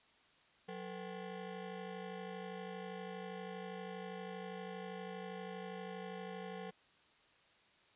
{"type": "ring-modulated tone", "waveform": "25% pulse", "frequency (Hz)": 314.5, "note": "D#4", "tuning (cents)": 19, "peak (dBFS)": -37, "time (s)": [0.68, 6.71], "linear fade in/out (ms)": 10, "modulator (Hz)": 131, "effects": ["white hiss -68 dBFS RMS until 7.95 s", "resampled to 8000 Hz"]}